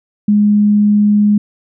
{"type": "tone", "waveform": "sine", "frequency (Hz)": 207.7, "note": "G#3", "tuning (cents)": 0, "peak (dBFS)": -7, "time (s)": [0.28, 1.38], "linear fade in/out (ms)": 5, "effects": []}